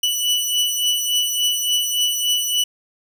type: beating tone pair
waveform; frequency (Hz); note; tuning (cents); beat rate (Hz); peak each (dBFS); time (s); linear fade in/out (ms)
sawtooth; 2960 / 2963.5; F#7 / F#7; 0 / +2; 3.5; -16 / -20; 0.03-2.64; 5
effects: none